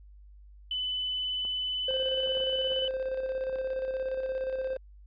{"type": "tone", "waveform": "sine", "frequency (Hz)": 3006, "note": "F#7", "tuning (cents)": 27, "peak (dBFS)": -29, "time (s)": [0.71, 2.88], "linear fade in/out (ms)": 2}
{"type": "clicks", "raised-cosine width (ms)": 1, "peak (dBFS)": -33, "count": 8, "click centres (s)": [1.451, 1.908, 2.274, 2.37, 2.402, 2.718, 3.496, 3.56]}
{"type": "tone with tremolo", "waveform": "triangle", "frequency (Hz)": 523.3, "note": "C5", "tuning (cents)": 0, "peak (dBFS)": -26, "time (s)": [1.88, 4.77], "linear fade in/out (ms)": 5, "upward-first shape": "square", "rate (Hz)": 17, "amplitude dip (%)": 40}
{"effects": ["added 50 Hz sine -49 dBFS peak until 5.06 s", "resampled to 11025 Hz"]}